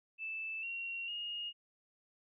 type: tone with pitch steps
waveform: sine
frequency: 2637 / 2744 / 2856 Hz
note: E7 / F7 / F7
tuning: 0 / -31 / +38 cents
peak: -38 dBFS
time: 0.18-1.53 s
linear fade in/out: 50 ms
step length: 450 ms
effects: none